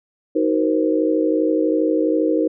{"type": "chord", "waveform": "sine", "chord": "C half-diminished seventh", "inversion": "first", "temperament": "just", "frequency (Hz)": [314, 376.7, 470.9, 523.3], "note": ["Eb4", "Gb4", "Bb4", "C5"], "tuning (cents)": [16, 31, 18, 0], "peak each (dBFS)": [-18, -24, -21, -23], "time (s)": [0.35, 2.48], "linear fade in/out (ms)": 10, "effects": []}